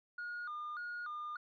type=tone with vibrato; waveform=sine; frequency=1318.5 Hz; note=E6; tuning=in tune; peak=-38 dBFS; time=0.18-1.37 s; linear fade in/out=5 ms; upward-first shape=square; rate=1.7 Hz; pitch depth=150 cents each way; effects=tanh soft clip ceiling -38 dBFS